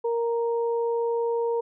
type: tone pair together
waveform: sine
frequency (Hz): 466.5 / 932.3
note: A#4 / A#5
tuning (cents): +1 / 0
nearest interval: octave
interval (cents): 1199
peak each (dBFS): -23 / -32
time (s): 0.04-1.61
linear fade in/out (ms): 10
effects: none